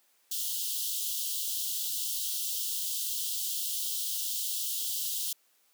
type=high-pass noise; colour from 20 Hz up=white; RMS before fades=-33 dBFS; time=0.31-5.33 s; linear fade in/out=5 ms; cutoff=2900 Hz; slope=96 dB/octave; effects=white hiss -68 dBFS RMS until 5.73 s + high-pass 300 Hz 12 dB/octave